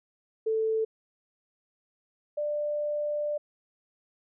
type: tone pair in turn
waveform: sine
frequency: 441.8 / 592.8 Hz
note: A4 / D5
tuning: +7 / +16 cents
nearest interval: perfect fourth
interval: 509 cents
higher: second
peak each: -24 / -27 dBFS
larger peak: first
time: 0.46-0.85 / 2.37-3.38 s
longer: second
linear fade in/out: 10 ms
effects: none